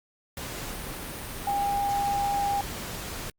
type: tone in noise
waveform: sine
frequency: 805 Hz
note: G5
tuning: 46 cents sharp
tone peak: -24 dBFS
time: 1.47-2.61 s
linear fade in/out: 2 ms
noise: pink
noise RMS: -36 dBFS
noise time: 0.37-3.3 s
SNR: +9 dB
effects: Opus 48 kbps